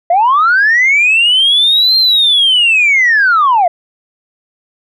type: linear two-way sweep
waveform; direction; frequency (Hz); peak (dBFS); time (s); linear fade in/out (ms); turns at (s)
sine; up then down; 659.3 to 4198 to 659.3; -5; 0.1-3.68; 5; 1.97
effects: tanh soft clip ceiling -3 dBFS